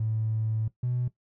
triangle tone pair in turn, 110 / 123.47 Hz, A2 / B2, 0 / 0 cents, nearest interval major second, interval 200 cents, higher second, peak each -22 dBFS, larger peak neither, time 0-0.68 / 0.83-1.08 s, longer first, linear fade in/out 5 ms, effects noise-tail reverb RT60 0.1 s tail -18 dB re dry + tanh soft clip ceiling -22 dBFS

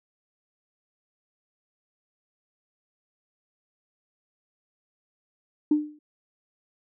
sine tone with exponential decay, 300 Hz, D4, 37 cents sharp, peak -14 dBFS, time 5.71-5.99 s, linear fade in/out 5 ms, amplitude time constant 59 ms, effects tanh soft clip ceiling -11 dBFS

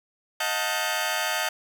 15% pulse tone cluster, 630 / 723 / 888 / 1552 Hz, D#5 / F#5 / A5 / G6, +21 / -40 / +16 / -18 cents, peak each -24 dBFS, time 0.4-1.49 s, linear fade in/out 5 ms, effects none

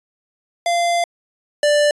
square tone pair in turn, 690 / 589 Hz, F5 / D5, -21 / +5 cents, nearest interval minor third, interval 274 cents, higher first, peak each -16 / -13 dBFS, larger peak second, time 0.66-1.04 / 1.63-1.91 s, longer first, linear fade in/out 2 ms, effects resampled to 22050 Hz

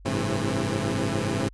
15% pulse tone cluster, 98.6 / 108.5 / 133.8 / 166.3 / 265.4 Hz, G2 / A2 / C3 / E3 / C4, +11 / -24 / +39 / +16 / +25 cents, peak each -24 / -23 / -24 / -25 / -30 dBFS, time 0.05-1.49 s, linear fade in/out 10 ms, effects added 47 Hz sine -45 dBFS peak until 1.53 s + resampled to 24000 Hz

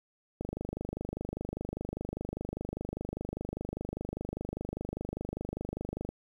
click train, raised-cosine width 2 ms, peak -22 dBFS, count 143, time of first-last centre 0.41-6.09 s, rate 25 Hz, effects 9-bit

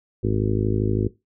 harmonic tone, 52.6 Hz, G#1, 23 cents sharp, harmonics 1 / 2 / 3 / 4 / 5 / 6 / 7 / 8 / 9, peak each -29 / -23 / -33 / -28 / -29 / -30 / -25 / -32 / -36 dBFS, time 0.23-1.08 s, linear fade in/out 10 ms, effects noise-tail reverb RT60 0.2 s tail -18 dB re dry

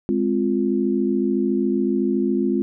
sine chord, F minor, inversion first, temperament equal, 207.7 / 261.6 / 349.2 Hz, Ab3 / C4 / F4, 0 / 0 / 0 cents, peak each -22 dBFS, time 0.09-2.62 s, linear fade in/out 0 ms, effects none

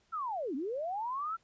sine linear two-way sweep, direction down then up, 1368 to 246.9 to 1368 Hz, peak -33 dBFS, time 0.12-1.37 s, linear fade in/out 20 ms, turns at 0.55 s, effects pink hiss -71 dBFS RMS until 1.43 s + resampled to 16000 Hz

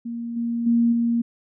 sine tone with level steps, 234.2 Hz, A#3, 8 cents sharp, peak -27 / -22 / -15 / -18 dBFS, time 0.05-1.22 s, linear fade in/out 10 ms, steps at 0.36 / 0.66 / 0.92 s, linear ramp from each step 10 ms, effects none

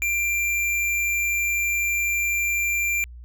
sine tone with hard clipping, 2372 Hz, D7, 17 cents sharp, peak -22 dBFS, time 0.02-3.04 s, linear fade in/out 0 ms, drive 17 dB, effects added 60 Hz sine -38 dBFS peak until 3.24 s

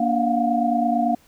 sine tone cluster, 236 / 290.3 / 700 / 729 Hz, A#3 / D4 / F5 / F#5, +22 / -20 / +4 / -26 cents, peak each -22 / -26 / -21 / -26 dBFS, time 0-1.15 s, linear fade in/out 5 ms, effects pink hiss -56 dBFS RMS until 1.27 s

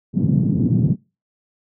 white band-pass noise, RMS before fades -17 dBFS, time 0.13-0.96 s, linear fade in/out 50 ms, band 120 to 210 Hz, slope 24 dB/octave, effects noise-tail reverb RT60 0.3 s tail -26 dB re dry

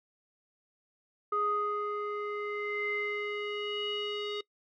square tone with low-pass filter sweep, 415.3 Hz, G#4, in tune, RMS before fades -34 dBFS, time 1.32-4.41 s, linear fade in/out 5 ms, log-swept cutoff 1200 to 3500 Hz, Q 7.6, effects noise-tail reverb RT60 0.1 s tail -22 dB re dry

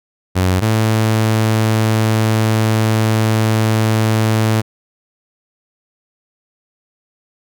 sawtooth tone pair in turn, 92.5 / 110 Hz, F#2 / A2, 0 / 0 cents, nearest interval minor third, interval 300 cents, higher second, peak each -8 dBFS, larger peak neither, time 0.35-0.61 / 0.61-4.62 s, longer second, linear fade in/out 20 ms, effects none

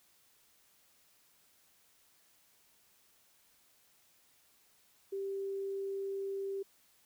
sine tone, 392 Hz, G4, in tune, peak -35 dBFS, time 5.12-6.63 s, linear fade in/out 10 ms, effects white hiss -68 dBFS RMS until 7.05 s

